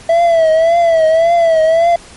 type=tone with vibrato; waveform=triangle; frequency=659.3 Hz; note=E5; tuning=in tune; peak=-5 dBFS; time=0.09-1.96 s; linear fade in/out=5 ms; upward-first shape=triangle; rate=1.8 Hz; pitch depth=84 cents each way; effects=pink hiss -37 dBFS RMS until 2.16 s + MP3 48 kbps